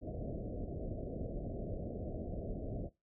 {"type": "low-pass noise", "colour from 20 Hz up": "pink", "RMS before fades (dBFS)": -41, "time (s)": [0.01, 2.9], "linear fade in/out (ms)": 50, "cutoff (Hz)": 680, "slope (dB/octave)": 96, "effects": ["noise-tail reverb RT60 0.2 s tail -18 dB re dry"]}